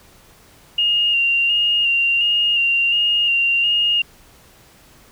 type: tone with vibrato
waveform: sine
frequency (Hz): 2809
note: F7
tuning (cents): +9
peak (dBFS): -14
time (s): 0.78-4.02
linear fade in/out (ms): 5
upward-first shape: square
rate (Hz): 1.4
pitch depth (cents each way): 24
effects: pink hiss -49 dBFS RMS until 5.11 s